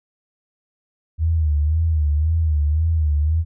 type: tone with vibrato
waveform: sine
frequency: 77.78 Hz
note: D#2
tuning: in tune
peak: -15 dBFS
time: 1.18-3.45 s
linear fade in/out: 50 ms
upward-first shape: sine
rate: 1.9 Hz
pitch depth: 99 cents each way
effects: none